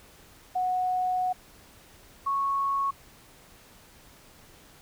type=tone pair in turn; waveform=sine; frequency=735 / 1104.3 Hz; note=F#5 / C#6; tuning=-12 / -7 cents; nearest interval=perfect fifth; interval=705 cents; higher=second; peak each=-24 dBFS; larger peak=neither; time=0.55-1.33 / 2.26-2.91 s; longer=first; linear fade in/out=10 ms; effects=pink hiss -54 dBFS RMS until 4.81 s